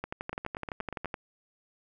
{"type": "two click trains", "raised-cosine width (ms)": 0.5, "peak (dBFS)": [-19, -21], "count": [14, 7], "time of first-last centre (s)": [[0.04, 1.142], [0.33, 1.046]], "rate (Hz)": [11.8, 8.38], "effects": []}